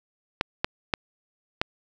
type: clicks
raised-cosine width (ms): 0.3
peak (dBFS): -6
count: 4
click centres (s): 0.411 / 0.645 / 0.938 / 1.615
effects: none